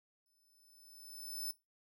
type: tone with exponential growth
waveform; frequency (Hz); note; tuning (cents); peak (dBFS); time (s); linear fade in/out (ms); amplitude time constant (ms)
5% pulse; 5274; E8; 0; -31; 0.26-1.51; 1; 270
effects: noise-tail reverb RT60 0.2 s tail -17 dB re dry